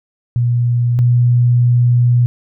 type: tone pair in turn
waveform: sine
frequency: 120.5 / 121.62 Hz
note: B2 / B2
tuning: -42 / -26 cents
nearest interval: unison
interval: 16 cents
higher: second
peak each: -11 / -8 dBFS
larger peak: second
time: 0.36-0.99 / 0.99-2.26 s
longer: second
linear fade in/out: 0 ms
effects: none